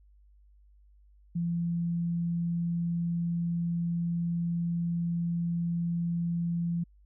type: tone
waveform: sine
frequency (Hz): 170.3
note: F3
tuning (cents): -43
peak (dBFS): -27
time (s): 1.35-6.84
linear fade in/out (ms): 10
effects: added 50 Hz sine -56 dBFS peak until 7.05 s